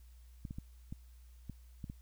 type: clicks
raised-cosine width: 5 ms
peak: -30 dBFS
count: 7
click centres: 0.452 / 0.509 / 0.585 / 0.925 / 1.497 / 1.842 / 1.899 s
effects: added 60 Hz sine -54 dBFS peak until 2.01 s + white hiss -71 dBFS RMS until 2.01 s

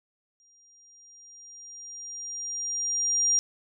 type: tone with exponential growth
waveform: sine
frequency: 5700 Hz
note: F8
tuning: 34 cents sharp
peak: -19 dBFS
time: 0.4-3.39 s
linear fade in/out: 0 ms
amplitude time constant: 650 ms
effects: none

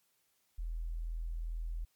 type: tone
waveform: sine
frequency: 41.2 Hz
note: E1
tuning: in tune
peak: -35 dBFS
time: 0.58-1.85 s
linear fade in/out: 10 ms
effects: white hiss -75 dBFS RMS until 1.95 s + MP3 96 kbps

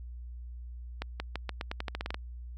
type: accelerating click train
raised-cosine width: 0.3 ms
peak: -18 dBFS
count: 13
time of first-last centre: 1.02-2.144 s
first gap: 180 ms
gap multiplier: 0.87
effects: added 60 Hz sine -40 dBFS peak until 2.57 s

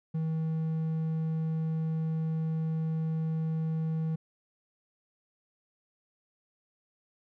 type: tone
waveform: triangle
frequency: 160 Hz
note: D#3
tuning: 49 cents sharp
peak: -26 dBFS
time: 0.14-4.16 s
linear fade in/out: 10 ms
effects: none

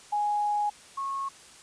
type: tone pair in turn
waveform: sine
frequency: 830.6 / 1094.1 Hz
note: G#5 / C#6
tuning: 0 / -23 cents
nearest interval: perfect fourth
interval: 477 cents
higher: second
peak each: -24 / -29 dBFS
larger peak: first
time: 0.12-0.7 / 0.97-1.29 s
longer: first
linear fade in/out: 10 ms
effects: white hiss -51 dBFS RMS until 1.62 s + resampled to 22050 Hz

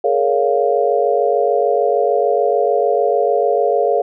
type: chord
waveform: sine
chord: Bb minor seventh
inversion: third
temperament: just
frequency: 419.5 / 466.2 / 559.4 / 699.2 Hz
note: Ab4 / Bb4 / Db5 / F5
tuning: +17 / 0 / +16 / +2 cents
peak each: -18 dBFS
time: 0.04-4.02 s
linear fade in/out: 5 ms
effects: none

